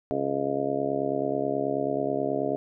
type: harmonic tone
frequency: 69.3 Hz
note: C#2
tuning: in tune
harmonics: 2 / 3 / 4 / 5 / 6 / 7 / 8 / 9 / 10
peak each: -39 / -42 / -31 / -36 / -30 / -36 / -40 / -30 / -34 dBFS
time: 0.11-2.56 s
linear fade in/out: 0 ms
effects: none